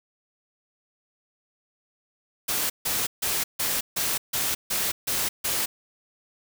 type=noise bursts; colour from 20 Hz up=white; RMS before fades=-26 dBFS; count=9; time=2.48-5.66 s; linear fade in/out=10 ms; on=220 ms; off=150 ms; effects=none